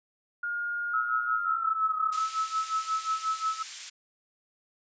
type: tone with pitch glide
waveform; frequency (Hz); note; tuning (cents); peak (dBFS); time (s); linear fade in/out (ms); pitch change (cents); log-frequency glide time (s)
sine; 1421 to 1266; F6 to D#6; +30 to +30; -29; 0.43-2.2; 5; -200; 1.32-1.96
type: tone with tremolo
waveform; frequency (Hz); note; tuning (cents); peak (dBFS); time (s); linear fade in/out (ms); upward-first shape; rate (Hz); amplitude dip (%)
sine; 1300; E6; -24; -24; 0.93-3.63; 10; sine; 5.6; 85
type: high-pass noise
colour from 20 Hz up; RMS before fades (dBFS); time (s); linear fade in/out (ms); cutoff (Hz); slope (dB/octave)
white; -38; 2.12-3.9; 10; 1900; 12
effects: resampled to 16000 Hz